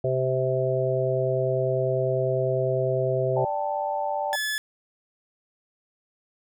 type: harmonic tone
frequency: 130 Hz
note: C3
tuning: 11 cents flat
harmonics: 1 / 3 / 4 / 5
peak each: -27 / -27 / -27 / -27 dBFS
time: 0.04-3.45 s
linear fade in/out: 5 ms
type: chord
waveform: sine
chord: D suspended fourth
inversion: none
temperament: just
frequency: 587.3 / 783.1 / 881 Hz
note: D5 / G5 / A5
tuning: 0 / -2 / +2 cents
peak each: -29 dBFS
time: 3.36-4.36 s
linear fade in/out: 10 ms
type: tone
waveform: sawtooth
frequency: 1720 Hz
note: A6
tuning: 40 cents flat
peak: -22 dBFS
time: 4.33-4.58 s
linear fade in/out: 0 ms
effects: none